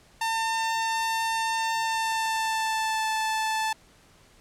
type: tone with pitch glide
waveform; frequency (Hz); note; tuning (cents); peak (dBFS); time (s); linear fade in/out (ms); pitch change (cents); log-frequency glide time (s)
sawtooth; 901 to 876.9; A5 to A5; +41 to -6; -21; 0.21-3.73; 5; -47; 1.73-3.08
effects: pink hiss -57 dBFS RMS until 4.4 s + low-pass 10000 Hz 12 dB/octave